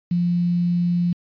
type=tone with quantisation; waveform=sine; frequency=174.61 Hz; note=F3; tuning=in tune; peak=-17 dBFS; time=0.11-1.13 s; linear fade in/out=5 ms; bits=7; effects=resampled to 11025 Hz